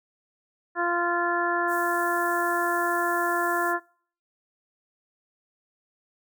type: harmonic tone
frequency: 346.6 Hz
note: F4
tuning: 13 cents flat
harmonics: 1 / 2 / 3 / 4 / 5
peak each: -29 / -29 / -29 / -29 / -29 dBFS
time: 0.75-3.8 s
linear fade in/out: 50 ms
type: high-pass noise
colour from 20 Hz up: pink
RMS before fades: -43 dBFS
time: 1.67-3.75 s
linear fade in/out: 50 ms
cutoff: 7700 Hz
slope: 24 dB/octave
effects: noise-tail reverb RT60 0.5 s tail -22 dB re dry